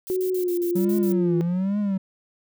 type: noise bursts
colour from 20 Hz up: violet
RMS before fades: -37 dBFS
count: 8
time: 0.07-1.122 s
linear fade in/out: 0 ms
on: 93 ms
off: 44 ms
type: tone with pitch glide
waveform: sine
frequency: 370 to 349.2 Hz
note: F#4 to F4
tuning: 0 to 0 cents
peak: -21 dBFS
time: 0.1-1.41 s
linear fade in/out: 0 ms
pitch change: -100 cents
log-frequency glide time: 0.33-0.57 s
type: tone with vibrato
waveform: triangle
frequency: 185 Hz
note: F#3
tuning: in tune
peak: -19 dBFS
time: 0.75-1.98 s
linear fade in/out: 10 ms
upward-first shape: triangle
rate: 1.2 Hz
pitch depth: 220 cents each way
effects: none